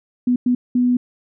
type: tone bursts at uneven times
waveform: sine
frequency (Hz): 246.9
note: B3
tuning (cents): 0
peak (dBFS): -13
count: 3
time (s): 0.27-0.36 / 0.46-0.55 / 0.75-0.97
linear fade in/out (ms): 5
effects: none